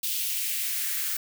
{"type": "noise with high-pass filter sweep", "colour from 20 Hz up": "blue", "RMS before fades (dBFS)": -29, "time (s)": [0.03, 1.17], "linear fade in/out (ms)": 5, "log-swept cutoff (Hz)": [3100, 1500], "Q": 2.1, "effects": []}